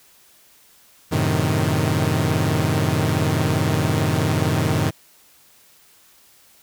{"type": "chord", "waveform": "sawtooth", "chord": "F# diminished seventh", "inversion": "none", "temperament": "equal", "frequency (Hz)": [92.5, 110, 130.81, 155.56], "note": ["F#2", "A2", "C3", "Eb3"], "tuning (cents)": [0, 0, 0, 0], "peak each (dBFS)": [-20, -20, -20, -18], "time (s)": [1.11, 4.91], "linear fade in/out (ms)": 20, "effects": ["white hiss -53 dBFS RMS until 6.62 s"]}